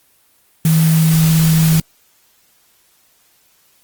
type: tone in noise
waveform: sine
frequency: 160.3 Hz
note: E3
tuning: 48 cents flat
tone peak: -9 dBFS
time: 0.65-1.8 s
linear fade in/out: 2 ms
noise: white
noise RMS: -22 dBFS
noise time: 0.65-1.8 s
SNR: +10 dB
effects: white hiss -55 dBFS RMS until 3.83 s + Opus 24 kbps